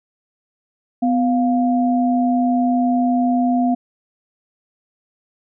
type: tone pair together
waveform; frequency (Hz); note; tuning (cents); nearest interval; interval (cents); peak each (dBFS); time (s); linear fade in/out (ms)
sine; 250.2 / 701.6; B3 / F5; +23 / +8; octave + tritone; 1785; -15 / -20; 1.02-3.75; 10
effects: none